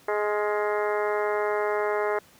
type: harmonic tone with a mistuned harmonic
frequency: 209.3 Hz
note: G#3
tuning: 14 cents sharp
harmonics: 2 / 3 / 4 / 5 / 6 / 7 / 8 / 9 / 10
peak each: -26 / -30 / -32 / -34 / -36 / -37 / -38 / -39 / -40 dBFS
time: 0.08-2.19 s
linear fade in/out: 5 ms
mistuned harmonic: 7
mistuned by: -54 cents
effects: pink hiss -55 dBFS RMS until 2.39 s + high-pass 100 Hz 12 dB/octave